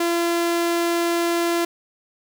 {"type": "tone", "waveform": "sawtooth", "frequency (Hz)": 341, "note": "F4", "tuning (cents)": -41, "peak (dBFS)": -15, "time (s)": [0, 1.65], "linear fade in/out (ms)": 5, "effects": []}